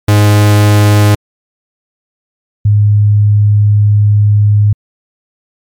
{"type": "tone pair in turn", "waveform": ["45% pulse", "sine"], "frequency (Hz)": [104, 104], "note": ["G#2", "G#2"], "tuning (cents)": [3, 3], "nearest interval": "unison", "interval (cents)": 0, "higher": "neither", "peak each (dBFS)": -4, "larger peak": "neither", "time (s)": [[0.08, 1.15], [2.65, 4.73]], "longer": "second", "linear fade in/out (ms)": 5, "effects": ["MP3 96 kbps"]}